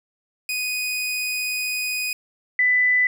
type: tone pair in turn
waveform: sawtooth / sine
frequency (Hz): 2489 / 1994.3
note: D#7 / B6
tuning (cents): 0 / +16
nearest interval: major third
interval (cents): 384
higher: first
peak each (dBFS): -20 / -15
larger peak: second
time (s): 0.49-2.13 / 2.59-3.07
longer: first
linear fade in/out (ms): 2
effects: none